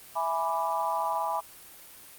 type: chord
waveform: sine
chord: E dominant seventh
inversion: none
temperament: equal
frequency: 659.3 / 830.6 / 987.8 / 1174.7 Hz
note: E5 / G#5 / B5 / D6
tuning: 0 / 0 / 0 / 0 cents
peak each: -33 / -31 / -29 / -34 dBFS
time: 0.15-1.41 s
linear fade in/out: 20 ms
effects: white hiss -49 dBFS RMS until 2.18 s + Opus 32 kbps